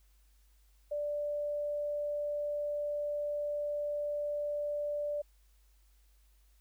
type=tone; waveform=sine; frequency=587.3 Hz; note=D5; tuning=in tune; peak=-32 dBFS; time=0.91-5.22 s; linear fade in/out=10 ms; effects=added 50 Hz sine -62 dBFS peak until 6.6 s + white hiss -73 dBFS RMS until 6.6 s